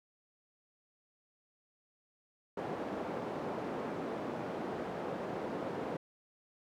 white band-pass noise, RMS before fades -39 dBFS, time 2.57-5.97 s, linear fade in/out 5 ms, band 190 to 580 Hz, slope 12 dB/octave, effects none

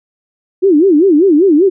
sine tone with vibrato, 340 Hz, F4, 46 cents flat, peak -5 dBFS, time 0.62-1.7 s, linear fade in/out 20 ms, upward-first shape sine, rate 5.1 Hz, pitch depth 280 cents each way, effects none

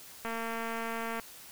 click train, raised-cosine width 0.5 ms, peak -22 dBFS, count 217, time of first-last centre 0.25-1.197 s, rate 228 Hz, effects white hiss -50 dBFS RMS until 1.51 s

